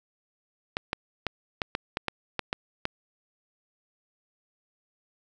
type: clicks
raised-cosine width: 0.3 ms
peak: -11 dBFS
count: 10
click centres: 0.769 / 0.931 / 1.267 / 1.618 / 1.751 / 1.971 / 2.083 / 2.393 / 2.529 / 2.854 s
effects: none